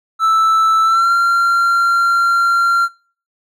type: tone with pitch glide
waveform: triangle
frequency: 1318.5 to 1378.5 Hz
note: E6 to F6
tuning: 0 to -23 cents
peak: -8 dBFS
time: 0.19-2.89 s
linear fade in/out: 50 ms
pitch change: +77 cents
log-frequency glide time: 0.83-1.12 s
effects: noise-tail reverb RT60 0.4 s tail -22 dB re dry